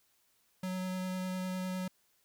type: tone with vibrato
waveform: square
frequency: 185 Hz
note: F#3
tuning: in tune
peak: -35 dBFS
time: 0.63-1.88 s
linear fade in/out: 5 ms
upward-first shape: triangle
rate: 9.9 Hz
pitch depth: 11 cents each way
effects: white hiss -72 dBFS RMS until 2.24 s